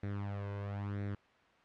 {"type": "tone with flanger", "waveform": "sawtooth", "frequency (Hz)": 100.8, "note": "G2", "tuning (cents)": 49, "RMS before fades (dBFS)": -39, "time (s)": [0.03, 1.15], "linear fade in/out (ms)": 5, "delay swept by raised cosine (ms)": [0.5, 2], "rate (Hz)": 1, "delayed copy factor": 0.65, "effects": ["white hiss -64 dBFS RMS until 1.64 s", "low-pass 2000 Hz 12 dB/octave"]}